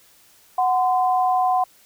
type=tone pair together; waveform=sine; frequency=740 / 1028.1 Hz; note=F#5 / C6; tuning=0 / -31 cents; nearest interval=tritone; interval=569 cents; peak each=-17 / -23 dBFS; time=0.58-1.64 s; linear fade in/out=5 ms; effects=white hiss -54 dBFS RMS until 1.85 s